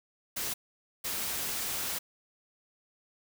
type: noise bursts at uneven times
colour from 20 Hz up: white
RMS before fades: -34 dBFS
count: 2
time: 0.36-0.54 / 1.04-1.99 s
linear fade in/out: 10 ms
effects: none

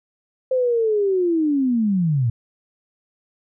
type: linear sweep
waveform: sine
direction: down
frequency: 523.3 to 110 Hz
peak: -16 dBFS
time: 0.51-2.3 s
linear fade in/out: 5 ms
effects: none

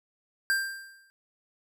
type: tone with exponential decay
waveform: square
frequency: 1584 Hz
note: G6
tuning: 18 cents sharp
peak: -22 dBFS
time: 0.5-1.1 s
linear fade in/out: 0 ms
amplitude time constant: 130 ms
effects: none

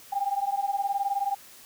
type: beating tone pair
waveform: sine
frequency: 789 / 808 Hz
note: G5 / G#5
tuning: +11 / -48 cents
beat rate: 19 Hz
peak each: -28 dBFS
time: 0.12-1.35 s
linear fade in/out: 10 ms
effects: white hiss -50 dBFS RMS until 1.65 s

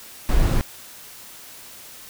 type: noise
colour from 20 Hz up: brown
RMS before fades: -17 dBFS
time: 0.29-0.61 s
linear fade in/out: 0 ms
effects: white hiss -42 dBFS RMS until 2.09 s

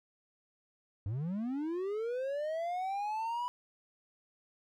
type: linear sweep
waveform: triangle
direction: up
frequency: 92.5 to 990 Hz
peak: -31 dBFS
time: 1.06-3.48 s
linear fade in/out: 0 ms
effects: none

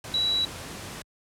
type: tone in noise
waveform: sine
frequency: 3915 Hz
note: B7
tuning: 16 cents flat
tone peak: -22 dBFS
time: 0.14-0.45 s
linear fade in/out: 2 ms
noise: pink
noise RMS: -38 dBFS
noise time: 0.04-1.02 s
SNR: +13 dB
effects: high-pass 60 Hz 12 dB/octave + low-pass 11000 Hz 12 dB/octave

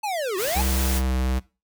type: linear two-way sweep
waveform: square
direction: down then up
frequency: 880 to 350 to 880 Hz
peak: -25 dBFS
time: 0.03-0.62 s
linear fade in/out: 10 ms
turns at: 0.37 s
type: noise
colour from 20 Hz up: white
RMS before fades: -29 dBFS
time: 0.36-1.02 s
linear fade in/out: 50 ms
type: tone with pitch glide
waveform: square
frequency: 65.8 to 64.41 Hz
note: C2 to C2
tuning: +10 to -27 cents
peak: -22 dBFS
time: 0.55-1.4 s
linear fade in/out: 20 ms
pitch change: -37 cents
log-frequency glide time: 0.88-1.1 s
effects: noise-tail reverb RT60 0.3 s tail -20 dB re dry

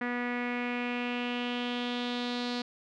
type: tone with low-pass filter sweep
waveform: sawtooth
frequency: 243.7 Hz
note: B3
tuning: 23 cents flat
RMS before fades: -33 dBFS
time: 0.01-2.62 s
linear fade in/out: 5 ms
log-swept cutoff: 1900 to 4300 Hz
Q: 4
effects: none

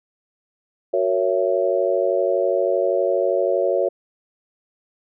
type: chord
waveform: sine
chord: F# dominant seventh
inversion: none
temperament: just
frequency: 370 / 462.5 / 555 / 666 Hz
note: F#4 / A#4 / C#5 / E5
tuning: 0 / -14 / +2 / +18 cents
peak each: -23 / -24 / -20 / -24 dBFS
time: 0.93-3.89 s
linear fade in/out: 10 ms
effects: none

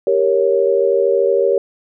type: chord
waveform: sine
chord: G diminished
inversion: none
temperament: equal with one note detuned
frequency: 393.1 / 466.2 / 554.4 Hz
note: G4 / Bb4 / Db5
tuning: +5 / 0 / 0 cents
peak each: -16 dBFS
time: 0.07-1.58 s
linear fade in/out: 2 ms
effects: none

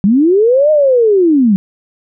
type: linear two-way sweep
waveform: sine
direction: up then down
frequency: 184.1 to 622.3 to 184.1 Hz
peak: -6 dBFS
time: 0.04-1.56 s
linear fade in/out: 0 ms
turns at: 0.71 s
effects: none

